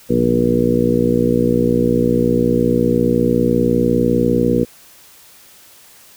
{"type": "harmonic tone with a mistuned harmonic", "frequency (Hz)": 59.9, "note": "A#1", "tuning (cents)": 48, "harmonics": [1, 2, 3, 4, 5, 6, 7, 8], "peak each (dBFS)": [-29, -23, -21, -17, -21, -22, -22, -18], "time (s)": [0.09, 4.65], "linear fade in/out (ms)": 20, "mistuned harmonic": 2, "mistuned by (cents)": 78, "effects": ["white hiss -45 dBFS RMS until 6.16 s"]}